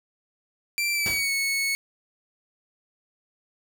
sawtooth tone with pitch glide, 2350 to 2205 Hz, D7 to C#7, +1 to -10 cents, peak -20 dBFS, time 0.78-1.75 s, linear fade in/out 0 ms, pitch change -111 cents, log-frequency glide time 0.92-1.32 s
pink noise with exponential decay, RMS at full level -29 dBFS, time 1.06-1.33 s, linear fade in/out 0 ms, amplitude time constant 57 ms
effects none

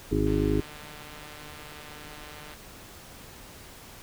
harmonic tone, 51.6 Hz, G#1, 10 cents flat, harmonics 1 / 2 / 3 / 5 / 6 / 7 / 8, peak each -29 / -31 / -32 / -30 / -28 / -32 / -29 dBFS, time 0.11-0.61 s, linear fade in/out 10 ms
click train, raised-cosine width 0.3 ms, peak -29 dBFS, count 341, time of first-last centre 0.27-2.537 s, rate 150 Hz
effects pink hiss -47 dBFS RMS until 4.02 s

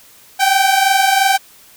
sawtooth tone pair together, 766.1 / 789 Hz, G5 / G5, -40 / +11 cents, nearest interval minor second, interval 51 cents, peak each -10 dBFS, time 0.39-1.38 s, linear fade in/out 20 ms, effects white hiss -45 dBFS RMS until 1.76 s

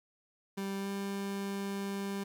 30% pulse tone with pitch glide, 196 to 198.05 Hz, G3 to G3, 0 to +18 cents, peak -32 dBFS, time 0.57-2.24 s, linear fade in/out 10 ms, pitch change +18 cents, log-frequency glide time 0.78-0.89 s, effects 11-bit

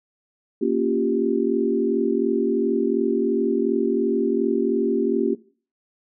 sine chord, G half-diminished seventh, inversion first, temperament equal, 233.1 / 277.2 / 349.2 / 392 Hz, Bb3 / Db4 / F4 / G4, 0 / 0 / 0 / 0 cents, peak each -24 / -25 / -24 / -23 dBFS, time 0.61-5.35 s, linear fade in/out 10 ms, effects noise-tail reverb RT60 0.4 s tail -18 dB re dry

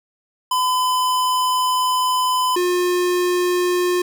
square tone pair in turn, 1011 / 357.4 Hz, B5 / F4, +40 / +40 cents, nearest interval octave + tritone, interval 1800 cents, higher first, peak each -17 dBFS, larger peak neither, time 0.51-2.56 / 2.56-4.02 s, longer first, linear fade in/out 5 ms, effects none

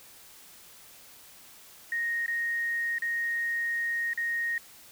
sine tone with dropouts, 1864.7 Hz, A#6, in tune, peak -27 dBFS, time 1.92-4.58 s, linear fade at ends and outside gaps 2 ms, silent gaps 2.262-2.28 / 2.984-3.021 / 4.134-4.175 s, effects white hiss -52 dBFS RMS until 4.91 s

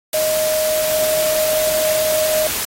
sine tone in noise, 622.3 Hz, D#5, in tune, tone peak -16 dBFS, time 0.14-2.47 s, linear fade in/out 2 ms, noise white, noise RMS -22 dBFS, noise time 0.13-2.65 s, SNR +3 dB, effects AAC 48 kbps

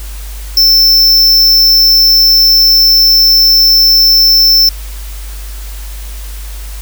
square tone, 5330 Hz, E8, 18 cents sharp, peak -4 dBFS, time 0.57-4.69 s, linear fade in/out 2 ms, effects added 50 Hz sine -21 dBFS peak until 6.81 s + white hiss -32 dBFS RMS until 6.81 s

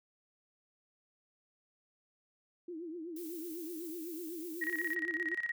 sine tone with vibrato, 332.9 Hz, E4, 17 cents sharp, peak -40 dBFS, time 2.68-5.35 s, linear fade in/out 5 ms, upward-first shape triangle, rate 8 Hz, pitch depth 150 cents each way
violet noise, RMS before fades -49 dBFS, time 3.16-4.95 s, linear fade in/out 5 ms
sine tone with tremolo, 1894 Hz, A#6, 27 cents sharp, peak -31 dBFS, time 4.61-5.52 s, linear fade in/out 10 ms, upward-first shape square, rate 17 Hz, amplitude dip 75%
effects none

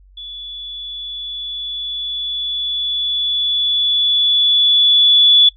sine tone with level ramp, 3436 Hz, A7, 42 cents flat, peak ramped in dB -29 to -6 dBFS, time 0.17-5.49 s, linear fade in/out 5 ms, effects noise-tail reverb RT60 0.1 s tail -18 dB re dry + added 47 Hz sine -44 dBFS peak until 5.56 s

